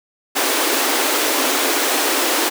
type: high-pass noise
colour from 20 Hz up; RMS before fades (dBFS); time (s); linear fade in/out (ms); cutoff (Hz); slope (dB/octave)
pink; -18; 0.35-2.5; 20; 260; 96
effects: none